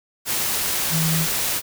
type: tone in noise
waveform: sine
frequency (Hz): 161.5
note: E3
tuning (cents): -35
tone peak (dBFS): -20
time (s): 0.9-1.27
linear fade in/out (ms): 50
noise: white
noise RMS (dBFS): -23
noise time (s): 0.25-1.62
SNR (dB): 0
effects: none